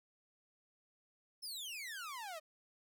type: exponential sweep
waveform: sawtooth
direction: down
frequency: 5370 to 602 Hz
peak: -40 dBFS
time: 1.42-2.4 s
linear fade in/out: 20 ms
effects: none